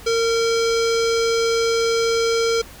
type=tone with low-pass filter; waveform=square; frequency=458.7 Hz; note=A#4; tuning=28 cents flat; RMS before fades=-19 dBFS; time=0.06-2.62 s; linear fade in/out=10 ms; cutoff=5600 Hz; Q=2.8; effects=added 50 Hz sine -46 dBFS peak until 2.8 s + pink hiss -42 dBFS RMS until 2.8 s